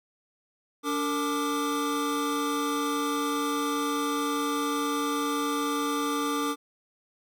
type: tone cluster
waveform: square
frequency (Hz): 287.9 / 456.7 / 1183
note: D4 / A#4 / D6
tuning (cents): -34 / -36 / +12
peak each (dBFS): -30 / -34 / -31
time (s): 0.83-6.56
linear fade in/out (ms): 50
effects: none